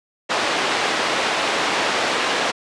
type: band-pass noise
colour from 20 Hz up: pink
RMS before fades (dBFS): -21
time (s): 0.29-2.52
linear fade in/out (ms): 20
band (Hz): 450 to 4100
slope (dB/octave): 12
effects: resampled to 22050 Hz